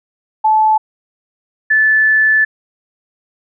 sine tone pair in turn, 868 / 1744 Hz, A5 / A6, -24 / -16 cents, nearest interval octave, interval 1208 cents, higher second, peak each -8 dBFS, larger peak neither, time 0.44-0.78 / 1.7-2.45 s, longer second, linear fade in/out 10 ms, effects none

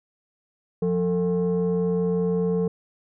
sine tone pair together, 177.3 / 446.8 Hz, F3 / A4, +26 / +27 cents, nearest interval octave + major third, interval 1601 cents, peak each -21 dBFS, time 0.82-2.68 s, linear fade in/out 5 ms, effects tanh soft clip ceiling -17 dBFS

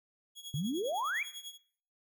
sawtooth tone with tremolo, 3333 Hz, G#7, 5 cents sharp, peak -37 dBFS, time 0.35-1.58 s, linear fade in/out 50 ms, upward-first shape triangle, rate 10 Hz, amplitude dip 90%
sine exponential sweep, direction up, 130 to 2432 Hz, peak -31 dBFS, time 0.54-1.23 s, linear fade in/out 2 ms
effects noise-tail reverb RT60 0.6 s tail -18 dB re dry

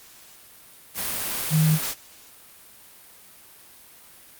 sine tone in noise, 156.3 Hz, D#3, 8 cents sharp, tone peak -16 dBFS, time 1.5-1.79 s, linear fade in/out 50 ms, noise white, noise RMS -28 dBFS, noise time 0.94-1.95 s, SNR +9 dB, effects white hiss -49 dBFS RMS until 4.39 s + Opus 48 kbps

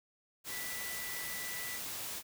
sine tone in noise, 1975.5 Hz, B6, in tune, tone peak -43 dBFS, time 0.48-1.8 s, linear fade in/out 50 ms, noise white, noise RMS -41 dBFS, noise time 0.44-2.23 s, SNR -5 dB, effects none

